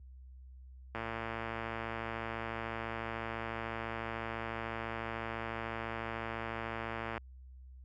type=click train; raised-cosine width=0.5 ms; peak=-23 dBFS; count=711; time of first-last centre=0.95-7.178 s; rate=114 Hz; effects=added 64 Hz sine -47 dBFS peak until 7.84 s + high-pass 60 Hz 12 dB/octave